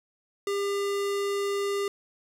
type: tone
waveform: square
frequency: 400.9 Hz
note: G4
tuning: 39 cents sharp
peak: -27 dBFS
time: 0.47-1.88 s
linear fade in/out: 2 ms
effects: low-pass 11000 Hz 12 dB/octave + 9-bit